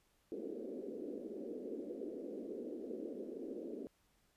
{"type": "band-pass noise", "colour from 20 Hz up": "white", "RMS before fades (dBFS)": -45, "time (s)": [0.32, 3.87], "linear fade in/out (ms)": 0, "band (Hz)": [230, 490], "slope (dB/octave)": 48, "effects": ["pink hiss -75 dBFS RMS until 4.36 s", "resampled to 32000 Hz"]}